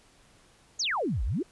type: exponential two-way sweep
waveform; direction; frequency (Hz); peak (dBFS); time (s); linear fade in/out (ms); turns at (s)
sine; down then up; 7040 to 44.99 to 426.6; -26; 0.79-1.43; 10; 1.24
effects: pink hiss -60 dBFS RMS until 1.51 s + resampled to 24000 Hz